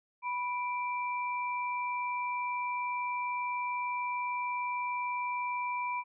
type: tone pair together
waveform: sine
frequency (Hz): 986.7 / 2349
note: B5 / D7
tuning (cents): -2 / 0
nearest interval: octave + minor third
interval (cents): 1502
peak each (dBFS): -32 / -38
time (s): 0.22-6.04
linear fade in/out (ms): 50
effects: none